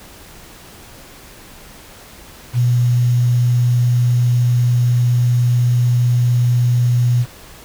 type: tone with quantisation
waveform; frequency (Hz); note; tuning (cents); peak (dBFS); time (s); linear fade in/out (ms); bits
sine; 122; B2; -21; -11; 2.53-7.26; 50; 6
effects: pink hiss -40 dBFS RMS until 7.64 s